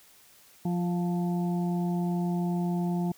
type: harmonic tone with a mistuned harmonic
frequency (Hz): 175.5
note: F3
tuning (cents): +9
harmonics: 1 / 2 / 4 / 5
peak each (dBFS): -26 / -35 / -39 / -42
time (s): 0.65-3.12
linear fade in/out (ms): 5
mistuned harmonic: 2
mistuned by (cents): -15
effects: white hiss -57 dBFS RMS until 3.17 s